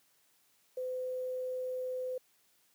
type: tone with quantisation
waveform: sine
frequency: 509 Hz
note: C5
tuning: 48 cents flat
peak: -34 dBFS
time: 0.77-2.18 s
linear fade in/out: 5 ms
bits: 10
effects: white hiss -70 dBFS RMS until 2.74 s + high-pass 100 Hz 12 dB/octave